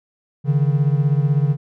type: beating tone pair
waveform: triangle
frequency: 140 / 156 Hz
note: C#3 / D#3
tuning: +18 / +5 cents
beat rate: 16 Hz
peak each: -14 / -17 dBFS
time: 0.44-1.57 s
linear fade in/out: 50 ms
effects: none